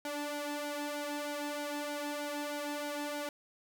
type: tone with flanger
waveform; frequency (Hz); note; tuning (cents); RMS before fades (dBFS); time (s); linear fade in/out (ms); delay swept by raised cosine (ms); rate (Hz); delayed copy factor
sawtooth; 292.5; D4; -7; -38; 0.05-3.29; 2; 1.3 to 2.3; 3.2; +0.75
effects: 12-bit

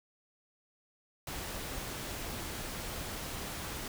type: noise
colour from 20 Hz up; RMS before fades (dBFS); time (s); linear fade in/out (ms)
pink; -40; 1.27-3.88; 2
effects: none

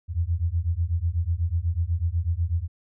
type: beating tone pair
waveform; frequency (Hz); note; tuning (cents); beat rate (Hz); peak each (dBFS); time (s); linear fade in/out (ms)
sine; 81 / 89.1; E2 / F2; -30 / +35; 8.1; -25; 0.08-2.68; 50
effects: none

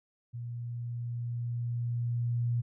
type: tone with level ramp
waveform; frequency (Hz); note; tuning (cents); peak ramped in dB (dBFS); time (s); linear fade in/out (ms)
sine; 119.3; A#2; +41; -36 to -26; 0.33-2.62; 20
effects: none

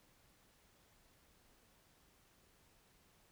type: silence
effects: pink hiss -70 dBFS RMS until 3.31 s

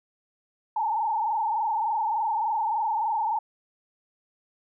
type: tone with frequency modulation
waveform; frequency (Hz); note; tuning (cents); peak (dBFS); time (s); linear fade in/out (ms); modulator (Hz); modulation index
sine; 879; A5; -2; -23; 0.76-3.39; 5; 23.4; 2.2
effects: none

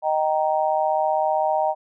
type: chord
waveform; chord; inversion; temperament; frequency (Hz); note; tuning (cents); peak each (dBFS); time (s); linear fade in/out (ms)
sine; Eb major; none; just; 622.3 / 777.8 / 933.4; Eb5 / G5 / Bb5; 0 / -14 / +2; -22 / -22 / -25; 0.02-1.75; 50
effects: none

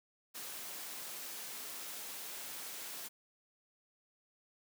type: noise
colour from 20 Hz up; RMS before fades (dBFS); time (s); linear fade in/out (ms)
white; -45; 0.34-3.09; 20
effects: high-pass 200 Hz 12 dB/octave

